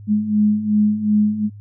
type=beating tone pair; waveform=sine; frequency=208.6 / 211.3 Hz; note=G#3 / G#3; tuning=+8 / +30 cents; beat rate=2.7 Hz; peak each=-20 / -15 dBFS; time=0.07-1.5 s; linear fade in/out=50 ms; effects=added 103 Hz sine -35 dBFS peak until 1.6 s